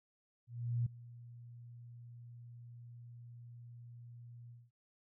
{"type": "tone with ADSR envelope", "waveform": "sine", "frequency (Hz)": 119.2, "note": "A#2", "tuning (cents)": 39, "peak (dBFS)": -30, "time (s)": [0.47, 4.71], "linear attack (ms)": 390, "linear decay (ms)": 6, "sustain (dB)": -20, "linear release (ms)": 210, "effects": []}